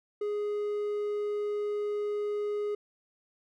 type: tone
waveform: triangle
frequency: 415.3 Hz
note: G#4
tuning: in tune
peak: -27 dBFS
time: 0.21-2.75 s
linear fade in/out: 5 ms
effects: none